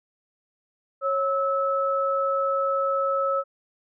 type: tone pair together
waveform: sine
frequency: 547.9 / 1302 Hz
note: C#5 / E6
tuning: -20 / -22 cents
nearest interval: octave + minor third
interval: 1498 cents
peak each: -24 dBFS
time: 1.01-3.44 s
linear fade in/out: 50 ms
effects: none